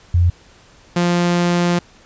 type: tone pair in turn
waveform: sine / sawtooth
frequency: 87.31 / 174.62 Hz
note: F2 / F3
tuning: 0 / 0 cents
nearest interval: octave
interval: 1200 cents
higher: second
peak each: -10 dBFS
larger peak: neither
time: 0.14-0.3 / 0.96-1.79 s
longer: second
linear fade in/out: 5 ms
effects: pink hiss -48 dBFS RMS until 2.05 s + resampled to 16000 Hz